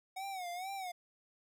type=tone with vibrato; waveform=square; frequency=741 Hz; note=F#5; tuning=2 cents sharp; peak=-40 dBFS; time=0.16-0.92 s; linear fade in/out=10 ms; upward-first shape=sine; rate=2.2 Hz; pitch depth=110 cents each way; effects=none